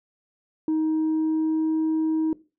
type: tone with pitch glide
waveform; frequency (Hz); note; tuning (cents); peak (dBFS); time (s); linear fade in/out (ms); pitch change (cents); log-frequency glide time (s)
sine; 314.3 to 316.9; D#4 to D#4; +18 to +32; -18; 0.68-2.33; 2; +14; 0.81-1.76
effects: noise-tail reverb RT60 0.3 s tail -19 dB re dry + tanh soft clip ceiling -19 dBFS